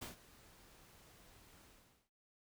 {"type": "noise with ADSR envelope", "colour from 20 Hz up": "pink", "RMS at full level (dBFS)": -45, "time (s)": [0.01, 2.1], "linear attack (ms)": 13, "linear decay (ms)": 130, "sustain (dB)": -18, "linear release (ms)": 460, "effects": []}